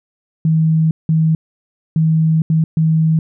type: tone bursts at uneven times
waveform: sine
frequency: 159.7 Hz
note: D#3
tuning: 45 cents sharp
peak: -10 dBFS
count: 5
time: 0.45-0.91 / 1.09-1.35 / 1.96-2.42 / 2.5-2.64 / 2.77-3.19 s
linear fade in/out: 2 ms
effects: none